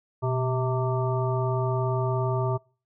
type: harmonic tone with a mistuned harmonic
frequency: 129.8 Hz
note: C3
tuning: 13 cents flat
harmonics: 1 / 3 / 5 / 7 / 9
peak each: -25 / -30 / -32 / -33 / -35 dBFS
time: 0.22-2.58 s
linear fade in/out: 20 ms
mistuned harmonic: 1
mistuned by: -93 cents
effects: noise-tail reverb RT60 0.4 s tail -26 dB re dry